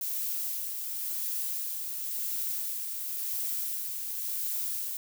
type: noise with tremolo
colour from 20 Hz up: violet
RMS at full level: -32 dBFS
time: 0.01-4.97 s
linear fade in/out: 2 ms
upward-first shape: sine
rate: 0.94 Hz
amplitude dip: 35%
effects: none